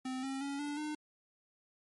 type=tone with pitch steps; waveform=square; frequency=258.7 / 269.1 / 279.8 / 291.1 / 302.7 Hz; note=C4 / C4 / C#4 / D4 / D#4; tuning=-19 / +49 / +16 / -15 / -48 cents; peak=-37 dBFS; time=0.05-0.95 s; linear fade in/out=5 ms; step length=180 ms; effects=MP3 48 kbps